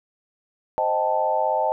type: chord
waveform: sine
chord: A half-diminished seventh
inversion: first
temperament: equal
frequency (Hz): 523.3 / 622.3 / 784 / 880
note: C5 / Eb5 / G5 / A5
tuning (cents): 0 / 0 / 0 / 0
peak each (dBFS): -27 / -24 / -26 / -23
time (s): 0.78-1.72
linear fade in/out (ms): 0
effects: none